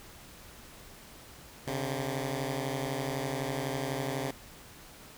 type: beating tone pair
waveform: 10% pulse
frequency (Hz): 132.5 / 144.5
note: C3 / D3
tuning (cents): +22 / -28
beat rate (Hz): 12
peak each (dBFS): -25 / -28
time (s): 1.67-4.31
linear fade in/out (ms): 5
effects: pink hiss -51 dBFS RMS until 5.17 s